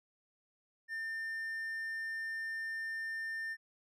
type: tone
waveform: triangle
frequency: 1800 Hz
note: A6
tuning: 39 cents sharp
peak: -35 dBFS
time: 0.88-3.57 s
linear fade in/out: 50 ms
effects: none